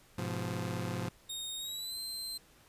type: chord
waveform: sawtooth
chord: F diminished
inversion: first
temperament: just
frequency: 104.77 / 125.72 / 174.61 Hz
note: Ab2 / Cb3 / F3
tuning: +16 / +31 / 0 cents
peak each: -35 dBFS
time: 0.18-1.09 s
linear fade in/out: 5 ms
type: tone with pitch glide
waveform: sawtooth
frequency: 3712 to 4119 Hz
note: A#7 to C8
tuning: -8 to -28 cents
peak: -35 dBFS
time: 1.29-2.38 s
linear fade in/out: 10 ms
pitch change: +180 cents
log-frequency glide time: 1.57-1.99 s
effects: pink hiss -62 dBFS RMS until 2.68 s + resampled to 32000 Hz